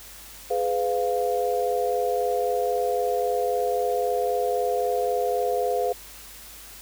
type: chord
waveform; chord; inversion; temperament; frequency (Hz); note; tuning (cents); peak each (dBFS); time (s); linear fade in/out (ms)
sine; F diminished; first; just; 419.1 / 502.9 / 698.5; Ab4 / Cb5 / F5; +16 / +31 / 0; -27 / -25 / -26; 0.5-5.93; 10
effects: added 50 Hz sine -51 dBFS peak until 6.81 s + white hiss -44 dBFS RMS until 6.81 s